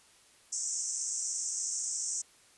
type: band-pass noise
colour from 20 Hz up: white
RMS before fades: -35 dBFS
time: 0.52-2.22 s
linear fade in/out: 10 ms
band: 5600 to 8300 Hz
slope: 96 dB/octave
effects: white hiss -61 dBFS RMS until 2.57 s + resampled to 24000 Hz